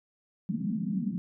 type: band-pass noise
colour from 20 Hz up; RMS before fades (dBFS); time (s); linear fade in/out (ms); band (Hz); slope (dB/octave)
pink; -31; 0.49-1.18; 0; 170 to 230; 48
effects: none